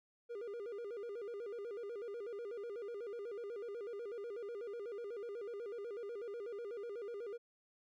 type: tone with vibrato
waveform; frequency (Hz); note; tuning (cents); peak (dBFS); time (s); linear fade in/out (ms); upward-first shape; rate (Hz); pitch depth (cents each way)
triangle; 437.4; A4; -10; -40; 0.29-7.38; 20; square; 8.1; 140
effects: none